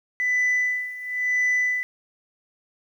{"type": "tone with tremolo", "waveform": "sine", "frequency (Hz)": 1994, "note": "B6", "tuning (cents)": 16, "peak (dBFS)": -16, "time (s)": [0.2, 1.83], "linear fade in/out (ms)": 0, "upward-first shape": "sine", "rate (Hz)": 0.97, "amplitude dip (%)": 85, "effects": ["tanh soft clip ceiling -17 dBFS", "9-bit"]}